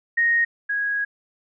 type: tone pair in turn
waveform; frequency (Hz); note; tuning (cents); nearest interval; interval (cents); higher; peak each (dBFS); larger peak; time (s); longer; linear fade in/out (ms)
sine; 1864.7 / 1653.7; A#6 / G#6; 0 / -8; major second; 208; first; -16 / -21; first; 0.17-0.45 / 0.69-1.05; second; 10
effects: none